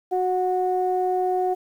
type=tone pair together; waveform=sine; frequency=368.4 / 733.4 Hz; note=F#4 / F#5; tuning=-7 / -15 cents; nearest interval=octave; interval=1192 cents; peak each=-22 dBFS; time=0.11-1.55 s; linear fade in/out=20 ms; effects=tanh soft clip ceiling -12 dBFS + 9-bit